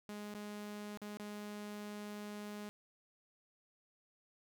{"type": "tone with dropouts", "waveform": "sawtooth", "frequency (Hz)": 207.9, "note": "G#3", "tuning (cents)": 2, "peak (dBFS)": -40, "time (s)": [0.09, 2.69], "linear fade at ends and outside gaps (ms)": 0, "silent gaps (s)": [[0.339, 0.348], [0.973, 1.017], [1.171, 1.198]], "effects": []}